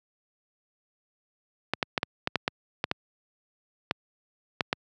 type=clicks; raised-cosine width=0.3 ms; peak=-8 dBFS; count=12; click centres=1.736 / 1.828 / 1.978 / 2.031 / 2.274 / 2.357 / 2.479 / 2.841 / 2.914 / 3.911 / 4.608 / 4.729 s; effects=high-pass 100 Hz 12 dB/octave

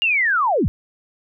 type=linear sweep; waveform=sine; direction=down; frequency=2859 to 48.32 Hz; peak=-15 dBFS; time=0.02-0.68 s; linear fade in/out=0 ms; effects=none

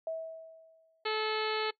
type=tone with exponential decay; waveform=sine; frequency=648 Hz; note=E5; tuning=30 cents flat; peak=-31 dBFS; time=0.07-1.04 s; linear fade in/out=2 ms; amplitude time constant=210 ms
type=harmonic tone; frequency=433.6 Hz; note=A4; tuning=25 cents flat; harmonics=1 / 2 / 3 / 4 / 5 / 6 / 7 / 8 / 9 / 10; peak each=-33 / -38 / -38 / -41 / -40 / -43 / -42 / -45 / -44 / -41 dBFS; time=1.05-1.71 s; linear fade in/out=10 ms
effects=noise-tail reverb RT60 0.1 s tail -20 dB re dry

